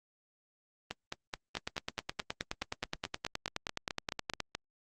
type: two click trains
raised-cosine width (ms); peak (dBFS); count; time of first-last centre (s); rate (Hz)
0.2; -18 / -16; 18 / 28; 0.91-4.55 / 1.57-4.403; 4.67 / 9.53
effects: Opus 32 kbps